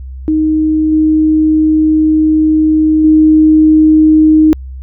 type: tone with level steps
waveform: sine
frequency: 311.1 Hz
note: D#4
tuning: in tune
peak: -8 / -6 / -3 dBFS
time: 0.28-4.53 s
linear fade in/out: 0 ms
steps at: 0.92 / 3.04 s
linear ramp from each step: 5 ms
effects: added 65 Hz sine -23 dBFS peak until 4.82 s